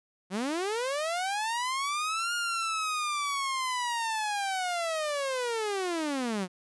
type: linear two-way sweep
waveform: sawtooth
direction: up then down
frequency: 174.61 to 1426 to 174.61 Hz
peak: -25 dBFS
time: 0.3-6.48 s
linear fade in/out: 50 ms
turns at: 2.34 s
effects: resampled to 24000 Hz